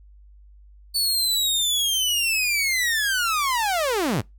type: linear sweep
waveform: sawtooth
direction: down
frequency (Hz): 4500 to 81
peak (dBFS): -17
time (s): 0.94-4.22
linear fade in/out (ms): 20
effects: noise-tail reverb RT60 0.2 s tail -24 dB re dry + added 50 Hz sine -46 dBFS peak until 4.38 s